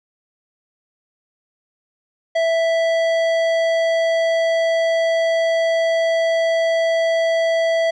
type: tone with tanh clipping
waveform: sine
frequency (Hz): 659.3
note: E5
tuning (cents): 0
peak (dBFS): -17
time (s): 2.35-7.91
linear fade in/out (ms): 10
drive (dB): 14
effects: none